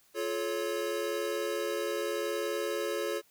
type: chord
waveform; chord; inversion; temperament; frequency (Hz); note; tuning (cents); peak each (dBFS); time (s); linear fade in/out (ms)
square; F augmented; none; equal with one note detuned; 349.2 / 430 / 554.4; F4 / A4 / C#5; 0 / -40 / 0; -37 / -35 / -36; 0.14-3.22; 50
effects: white hiss -65 dBFS RMS until 3.3 s